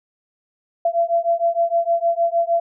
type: beating tone pair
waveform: sine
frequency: 675 / 681.5 Hz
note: E5 / F5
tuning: +41 / -43 cents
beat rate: 6.5 Hz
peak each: -19 dBFS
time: 0.85-2.6 s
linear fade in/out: 5 ms
effects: none